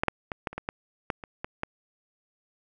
clicks, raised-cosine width 0.5 ms, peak -9 / -7 / -16 / -13 / -26 / -17 / -14 / -12 / -24 / -17 / -14 dBFS, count 11, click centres 0.035 / 0.083 / 0.318 / 0.472 / 0.53 / 0.58 / 0.689 / 1.102 / 1.238 / 1.445 / 1.634 s, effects none

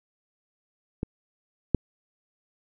clicks, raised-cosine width 3 ms, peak -15 / -6 dBFS, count 2, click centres 1.031 / 1.747 s, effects none

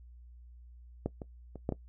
clicks, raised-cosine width 2 ms, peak -18 / -27 / -30 / -17 / -20 dBFS, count 5, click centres 1.06 / 1.218 / 1.557 / 1.691 / 1.723 s, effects noise-tail reverb RT60 0.1 s tail -19 dB re dry + added 60 Hz sine -50 dBFS peak until 1.88 s

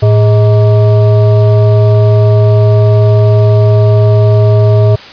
sine tone with frequency modulation, 110.1 Hz, A2, 2 cents sharp, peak -3 dBFS, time 0.02-4.96 s, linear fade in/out 10 ms, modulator 523 Hz, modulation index 0.64, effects white hiss -30 dBFS RMS until 5.12 s + resampled to 11025 Hz

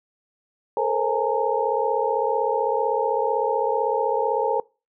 sine tone cluster, 434.2 / 470 / 532 / 836 / 916 Hz, A4 / A#4 / C5 / G#5 / A#5, -23 / +14 / +29 / +11 / -31 cents, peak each -26 dBFS, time 0.77-4.6 s, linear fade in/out 2 ms, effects noise-tail reverb RT60 0.3 s tail -24 dB re dry

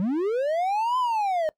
triangle linear two-way sweep, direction up then down, 174.61 to 1030 to 604 Hz, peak -20 dBFS, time 0-1.49 s, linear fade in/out 0 ms, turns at 0.98 s, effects noise-tail reverb RT60 0.1 s tail -21 dB re dry

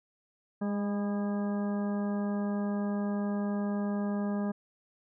harmonic tone with a mistuned harmonic, 204.2 Hz, G#3, 29 cents flat, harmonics 1 / 2 / 3 / 4 / 5 / 6 / 8, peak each -29 / -40 / -40 / -45 / -48 / -48 / -50 dBFS, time 0.61-4.52 s, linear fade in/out 10 ms, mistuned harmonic 5, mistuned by -45 cents, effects none

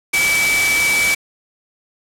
sine tone in noise, 2300 Hz, D7, 37 cents flat, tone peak -14 dBFS, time 0.13-1.15 s, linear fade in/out 10 ms, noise white, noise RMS -19 dBFS, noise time 0.13-1.15 s, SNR +2 dB, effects low-pass 11000 Hz 12 dB/octave

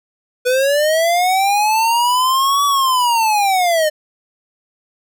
square linear two-way sweep, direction up then down, 490.2 to 1146 to 600 Hz, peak -13 dBFS, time 0.45-3.9 s, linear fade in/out 20 ms, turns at 2.65 s, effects none

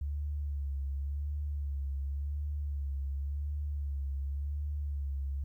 sine tone with vibrato, 71 Hz, C#2, 42 cents sharp, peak -32 dBFS, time 0.01-5.44 s, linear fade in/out 5 ms, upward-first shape sine, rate 0.91 Hz, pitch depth 55 cents each way, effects 12-bit

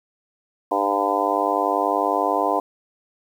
harmonic tone with a mistuned harmonic, 100.1 Hz, G2, 37 cents sharp, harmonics 3 / 4 / 5 / 6 / 7 / 8 / 9 / 10, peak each -28 / -28 / -27 / -28 / -24 / -27 / -26 / -25 dBFS, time 0.71-2.6 s, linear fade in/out 5 ms, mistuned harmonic 10, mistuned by +18 cents, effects 8-bit

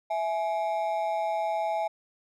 triangle ring-modulated tone, 749 Hz, F#5, 21 cents sharp, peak -21 dBFS, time 0.1-1.88 s, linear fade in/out 10 ms, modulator 90.4 Hz, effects none

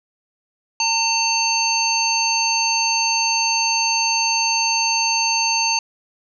harmonic tone, 900 Hz, A5, 39 cents sharp, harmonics 1 / 3 / 5 / 7, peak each -22 / -22 / -22 / -22 dBFS, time 0.8-5.79 s, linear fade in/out 2 ms, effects none

